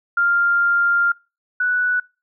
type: tone pair in turn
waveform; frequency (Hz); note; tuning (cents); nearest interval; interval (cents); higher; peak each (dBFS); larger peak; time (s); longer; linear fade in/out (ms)
sine; 1396.9 / 1480; F6 / F#6; 0 / 0; minor second; 100; second; -14 / -16; first; 0.17-1.12 / 1.6-2; first; 5
effects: noise-tail reverb RT60 0.3 s tail -25 dB re dry